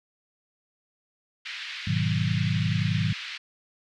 pink band-pass noise, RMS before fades -37 dBFS, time 1.45-3.38 s, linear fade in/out 10 ms, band 1800 to 4100 Hz, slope 24 dB/octave
sine chord, G# minor seventh, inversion none, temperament equal with one note detuned, 103.83 / 124.04 / 155.56 / 185 Hz, G#2 / B2 / D#3 / F#3, 0 / +8 / 0 / 0 cents, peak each -27 / -29 / -27 / -30 dBFS, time 1.87-3.13 s, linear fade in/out 5 ms
effects none

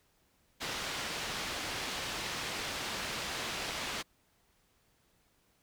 white low-pass noise, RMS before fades -38 dBFS, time 0.6-4.03 s, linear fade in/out 20 ms, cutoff 4100 Hz, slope 12 dB/octave, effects pink hiss -71 dBFS RMS until 5.62 s

